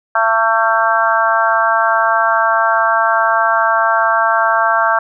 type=harmonic tone; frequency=224.8 Hz; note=A3; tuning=37 cents sharp; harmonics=3 / 4 / 5 / 6 / 7; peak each=-17 / -17 / -17 / -17 / -17 dBFS; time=0.15-4.99 s; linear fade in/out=5 ms; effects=none